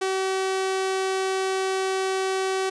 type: tone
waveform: sawtooth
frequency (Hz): 380.9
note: G4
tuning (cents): -50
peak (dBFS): -19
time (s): 0.01-2.7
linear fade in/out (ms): 10
effects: resampled to 22050 Hz

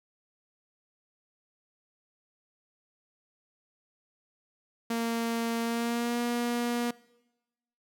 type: tone with pitch glide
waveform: sawtooth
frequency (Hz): 230.9 to 239.3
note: A#3 to A#3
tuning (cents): -16 to +46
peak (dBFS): -24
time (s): 4.9-6.91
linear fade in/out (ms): 5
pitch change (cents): +62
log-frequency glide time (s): 5.61-6.19
effects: noise-tail reverb RT60 1.0 s tail -22 dB re dry

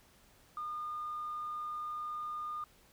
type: tone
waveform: sine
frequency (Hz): 1217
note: D#6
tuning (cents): -39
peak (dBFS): -36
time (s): 0.57-2.64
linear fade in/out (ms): 2
effects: tanh soft clip ceiling -32 dBFS + pink hiss -64 dBFS RMS until 2.92 s

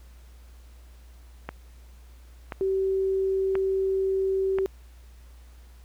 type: click train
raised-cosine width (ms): 0.5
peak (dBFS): -17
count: 4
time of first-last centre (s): 1.49-4.586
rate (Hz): 0.969
type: tone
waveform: sine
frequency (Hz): 384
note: G4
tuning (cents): -36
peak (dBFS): -22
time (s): 2.61-4.66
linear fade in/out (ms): 0
effects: added 60 Hz sine -46 dBFS peak until 5.84 s + pink hiss -60 dBFS RMS until 5.84 s

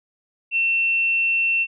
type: tone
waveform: sine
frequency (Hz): 2700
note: E7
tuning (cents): +41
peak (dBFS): -17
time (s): 0.51-1.67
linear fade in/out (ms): 50
effects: none

